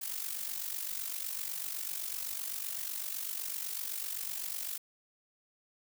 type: noise with amplitude modulation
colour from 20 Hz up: blue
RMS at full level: -35 dBFS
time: 0.01-4.78 s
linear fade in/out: 10 ms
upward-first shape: sine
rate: 47.9 Hz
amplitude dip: 70%
effects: none